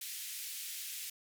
white band-pass noise, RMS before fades -43 dBFS, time 0.01-1.1 s, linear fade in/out 5 ms, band 2100 to 16000 Hz, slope 24 dB/octave, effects none

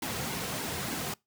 pink noise with flanger, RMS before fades -34 dBFS, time 0.02-1.14 s, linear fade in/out 5 ms, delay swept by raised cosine 1.6 to 3.5 ms, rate 3.3 Hz, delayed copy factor -0.5, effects noise-tail reverb RT60 0.2 s tail -24 dB re dry + high-pass 100 Hz 12 dB/octave

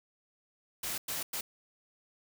white noise bursts at uneven times, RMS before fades -36 dBFS, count 3, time 0.83-0.98 / 1.08-1.23 / 1.33-1.41 s, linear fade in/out 5 ms, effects none

